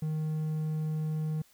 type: tone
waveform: triangle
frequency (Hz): 155.56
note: D#3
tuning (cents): 0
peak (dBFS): -27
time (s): 0.02-1.42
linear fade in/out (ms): 5
effects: white hiss -63 dBFS RMS until 1.53 s